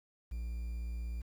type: tone with quantisation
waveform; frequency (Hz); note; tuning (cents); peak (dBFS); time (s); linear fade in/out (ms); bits
triangle; 58.27; A#1; 0; -34; 0.31-1.22; 10; 10
effects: none